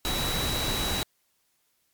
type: tone in noise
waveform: sine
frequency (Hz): 3906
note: B7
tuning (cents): -20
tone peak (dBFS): -31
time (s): 0.05-1.03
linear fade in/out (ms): 0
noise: pink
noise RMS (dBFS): -29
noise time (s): 0.05-1.03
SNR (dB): -5
effects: white hiss -71 dBFS RMS until 1.93 s + MP3 96 kbps